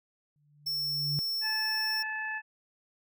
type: tone with exponential growth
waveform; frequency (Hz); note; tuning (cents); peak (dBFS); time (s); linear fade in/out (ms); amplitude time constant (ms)
sine; 146.83; D3; 0; -28; 0.36-1.19; 0; 180
type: tone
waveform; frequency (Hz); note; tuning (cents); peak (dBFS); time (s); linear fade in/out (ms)
square; 5400; E8; +41; -30; 0.66-2.03; 10
type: harmonic tone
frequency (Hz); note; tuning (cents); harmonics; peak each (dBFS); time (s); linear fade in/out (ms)
868; A5; -24; 1 / 2 / 3; -40 / -33 / -42; 1.41-2.42; 50
effects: none